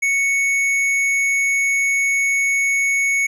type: tone with hard clipping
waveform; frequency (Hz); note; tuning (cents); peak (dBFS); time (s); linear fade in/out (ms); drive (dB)
triangle; 2217; C#7; 0; -17; 0.02-3.27; 10; 12
effects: none